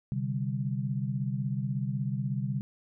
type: chord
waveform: sine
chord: C suspended second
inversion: none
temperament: just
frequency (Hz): 130.81 / 147.16 / 196.22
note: C3 / D3 / G3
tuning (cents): 0 / +4 / +2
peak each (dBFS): -31 / -34 / -34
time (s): 0.12-2.61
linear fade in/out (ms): 0
effects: none